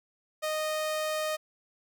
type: tone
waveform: sawtooth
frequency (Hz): 619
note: D#5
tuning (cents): -9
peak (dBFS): -25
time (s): 0.42-1.37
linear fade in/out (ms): 20
effects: none